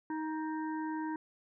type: harmonic tone with a mistuned harmonic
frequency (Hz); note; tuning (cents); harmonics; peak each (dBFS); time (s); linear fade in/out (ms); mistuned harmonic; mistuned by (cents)
313.6; D#4; +14; 1 / 3 / 5 / 6; -35 / -40 / -48 / -52; 0.1-1.16; 2; 6; -37
effects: none